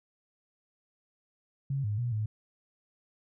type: tone with pitch steps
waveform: sine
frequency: 137.4 / 104.3 / 120.9 / 107.5 Hz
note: C#3 / G#2 / B2 / A2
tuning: -15 / +8 / -36 / -40 cents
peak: -28 dBFS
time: 1.7-2.26 s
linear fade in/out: 5 ms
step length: 140 ms
effects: none